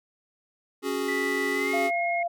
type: chord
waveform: square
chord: C# suspended fourth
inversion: none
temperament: equal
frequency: 277.2 / 370 / 415.3 Hz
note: C#4 / F#4 / G#4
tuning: 0 / 0 / 0 cents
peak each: -32 / -32 / -31 dBFS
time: 0.82-1.91 s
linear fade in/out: 50 ms
type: tone with pitch glide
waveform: sine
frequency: 1975.5 to 2154 Hz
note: B6 to C7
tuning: 0 to +50 cents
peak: -28 dBFS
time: 1.08-2.23 s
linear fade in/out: 5 ms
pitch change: +150 cents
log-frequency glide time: 1.53-1.73 s
type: tone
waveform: sine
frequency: 688 Hz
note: F5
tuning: 26 cents flat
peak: -25 dBFS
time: 1.73-2.28 s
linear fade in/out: 10 ms
effects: none